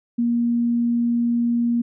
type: tone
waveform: sine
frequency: 236.6 Hz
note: A#3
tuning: 26 cents sharp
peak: -17 dBFS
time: 0.18-1.82 s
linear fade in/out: 10 ms
effects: none